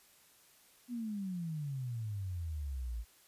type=exponential sweep; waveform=sine; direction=down; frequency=249.4 to 54.1 Hz; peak=-36 dBFS; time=0.88-3.05 s; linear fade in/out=50 ms; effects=white hiss -64 dBFS RMS until 3.27 s + resampled to 32000 Hz